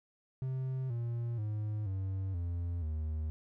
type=tone with pitch steps; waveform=triangle; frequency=130.81 / 117.89 / 106.25 / 95.76 / 86.3 / 77.78 Hz; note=C3 / A#2 / G#2 / G2 / F2 / D#2; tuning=0 / +20 / +40 / -40 / -20 / 0 cents; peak=-31 dBFS; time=0.42-3.3 s; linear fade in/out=0 ms; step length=480 ms; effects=none